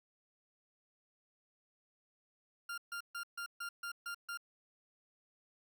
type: tone bursts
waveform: 40% pulse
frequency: 1396.9 Hz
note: F6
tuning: in tune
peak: -39 dBFS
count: 8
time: 2.69-4.374 s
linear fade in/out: 5 ms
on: 88 ms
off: 140 ms
effects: none